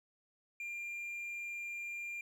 triangle tone, 2393 Hz, D7, 32 cents sharp, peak -38 dBFS, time 0.6-2.21 s, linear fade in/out 2 ms, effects none

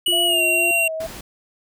square tone with pitch glide, 2933 to 2752 Hz, F#7 to F7, -16 to -26 cents, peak -17 dBFS, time 0.06-0.88 s, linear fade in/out 5 ms, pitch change -110 cents, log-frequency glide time 0.25-0.42 s
sine tone, 349.2 Hz, F4, in tune, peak -26 dBFS, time 0.08-0.71 s, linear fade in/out 0 ms
sine tone with vibrato, 659.3 Hz, E5, in tune, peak -24 dBFS, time 0.12-1.07 s, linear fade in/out 10 ms, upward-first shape sine, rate 2.1 Hz, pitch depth 58 cents each way
pink noise, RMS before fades -36 dBFS, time 1-1.21 s, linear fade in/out 5 ms
effects none

